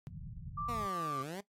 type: low-pass noise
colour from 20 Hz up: white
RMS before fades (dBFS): -45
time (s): 0.07-0.87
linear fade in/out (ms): 0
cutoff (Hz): 170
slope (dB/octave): 48
type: tone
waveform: sine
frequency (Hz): 1174.7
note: D6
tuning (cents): 0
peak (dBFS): -35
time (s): 0.57-1.23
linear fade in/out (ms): 10
type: exponential two-way sweep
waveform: 15% pulse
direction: down then up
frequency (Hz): 246.9 to 130.6 to 208.9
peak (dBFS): -33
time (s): 0.68-1.41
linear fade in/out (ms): 10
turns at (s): 1.21
effects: noise-tail reverb RT60 0.1 s tail -17 dB re dry + MP3 64 kbps